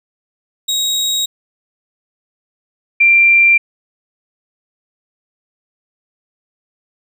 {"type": "tone pair in turn", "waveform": ["30% pulse", "sine"], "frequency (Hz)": [3793, 2368], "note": ["A#7", "D7"], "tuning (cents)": [29, 14], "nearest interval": "minor sixth", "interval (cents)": 815, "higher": "first", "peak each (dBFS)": [-12, -6], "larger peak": "second", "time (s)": [[0.68, 1.26], [3, 3.58]], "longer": "neither", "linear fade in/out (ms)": 10, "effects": []}